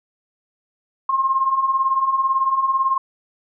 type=beating tone pair; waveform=sine; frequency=1052 / 1070 Hz; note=C6 / C6; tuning=+9 / +38 cents; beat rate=18 Hz; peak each=-23 / -17 dBFS; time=1.09-2.98 s; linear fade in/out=5 ms; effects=none